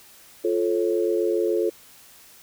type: chord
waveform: sine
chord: F augmented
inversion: none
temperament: just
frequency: 349.2 / 436.5 / 545.7 Hz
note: F4 / A4 / C#5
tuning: 0 / -14 / -27 cents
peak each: -23 / -23 / -28 dBFS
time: 0.44-1.7 s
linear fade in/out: 10 ms
effects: white hiss -50 dBFS RMS until 2.42 s